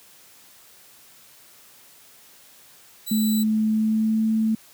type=tone; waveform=5% pulse; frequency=3966 Hz; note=B7; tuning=7 cents sharp; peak=-21 dBFS; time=3.06-3.44 s; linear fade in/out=20 ms
type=tone with pitch glide; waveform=sine; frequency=217.3 to 220.5 Hz; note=A3 to A3; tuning=-21 to +4 cents; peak=-18 dBFS; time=3.11-4.55 s; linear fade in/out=5 ms; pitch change=+25 cents; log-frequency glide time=3.67-4.25 s
effects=white hiss -51 dBFS RMS until 4.73 s + high-pass 80 Hz 12 dB/octave